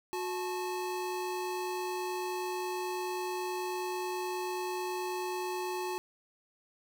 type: tone pair together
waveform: square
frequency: 364.7 / 867.4 Hz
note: F#4 / A5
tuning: -25 / -25 cents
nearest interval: octave + minor third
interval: 1500 cents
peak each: -36 / -38 dBFS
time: 0.13-5.98 s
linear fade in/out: 0 ms
effects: none